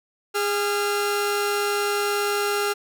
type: tone pair together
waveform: sawtooth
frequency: 410 / 1379 Hz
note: G#4 / F6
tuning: -22 / -22 cents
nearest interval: octave + major sixth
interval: 2100 cents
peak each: -19 / -23 dBFS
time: 0.34-2.74 s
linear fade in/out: 20 ms
effects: none